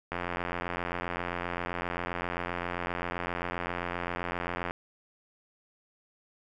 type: click train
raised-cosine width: 0.5 ms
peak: -17 dBFS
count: 403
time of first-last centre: 0.12-4.709 s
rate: 87.6 Hz
effects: none